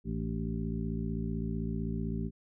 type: harmonic tone with a mistuned harmonic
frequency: 55.7 Hz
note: A1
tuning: 22 cents sharp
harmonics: 1 / 2 / 3 / 4 / 5 / 7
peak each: -37 / -40 / -36 / -37 / -43 / -44 dBFS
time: 0.04-2.31 s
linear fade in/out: 50 ms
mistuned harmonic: 5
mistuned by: +71 cents
effects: none